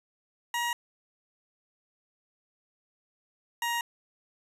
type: tone pair in turn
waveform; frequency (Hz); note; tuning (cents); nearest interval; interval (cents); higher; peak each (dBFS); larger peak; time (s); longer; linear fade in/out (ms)
20% pulse; 951 / 942.8; A#5 / A#5; +34 / +19; unison; 15; first; -23; neither; 0.54-0.73 / 3.62-3.81; neither; 2
effects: resampled to 32000 Hz + 10-bit